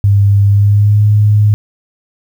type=tone with pitch glide; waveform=sine; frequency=100.4 to 104.85 Hz; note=G2 to G#2; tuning=+42 to +17 cents; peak=-5 dBFS; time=0.04-1.54 s; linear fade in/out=0 ms; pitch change=+75 cents; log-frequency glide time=0.45-1.03 s; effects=7-bit